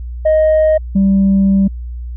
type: tone pair in turn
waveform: sine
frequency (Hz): 624 / 195.08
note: D#5 / G3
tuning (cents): +5 / -8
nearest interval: octave + minor sixth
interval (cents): 2013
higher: first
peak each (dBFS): -6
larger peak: neither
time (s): 0.25-0.78 / 0.95-1.68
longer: second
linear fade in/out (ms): 10
effects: tanh soft clip ceiling -6 dBFS + added 60 Hz sine -22 dBFS peak until 2.16 s